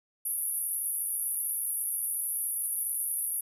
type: band-pass noise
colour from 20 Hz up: white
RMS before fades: -32 dBFS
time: 0.25-3.41 s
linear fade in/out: 5 ms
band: 10000 to 12000 Hz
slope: 96 dB/octave
effects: none